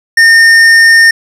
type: tone with hard clipping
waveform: sine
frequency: 1824 Hz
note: A#6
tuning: 38 cents flat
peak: -3 dBFS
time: 0.17-1.11 s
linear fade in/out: 5 ms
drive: 9 dB
effects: none